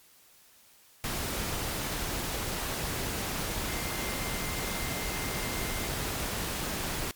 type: tone in noise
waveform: sine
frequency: 2093 Hz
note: C7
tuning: in tune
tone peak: -42 dBFS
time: 3.69-5.87 s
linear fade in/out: 0 ms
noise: pink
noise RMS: -33 dBFS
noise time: 1.04-7.11 s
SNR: -12 dB
effects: white hiss -59 dBFS RMS until 7.15 s + MP3 96 kbps